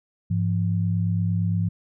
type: tone pair together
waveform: sine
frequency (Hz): 102.5 / 171.24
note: G#2 / F3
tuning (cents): -22 / -34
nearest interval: major sixth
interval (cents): 888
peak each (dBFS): -22 / -24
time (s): 0.3-1.69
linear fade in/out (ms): 10
effects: none